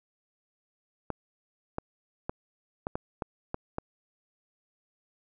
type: clicks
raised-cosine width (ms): 1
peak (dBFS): -17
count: 8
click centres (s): 1.103 / 1.784 / 2.295 / 2.869 / 2.955 / 3.222 / 3.544 / 3.784
effects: none